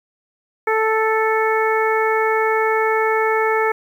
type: harmonic tone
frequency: 440 Hz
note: A4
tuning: in tune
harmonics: 1 / 2 / 3 / 4 / 5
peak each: -18 / -21 / -23 / -24 / -25 dBFS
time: 0.67-3.72 s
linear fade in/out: 5 ms
effects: 8-bit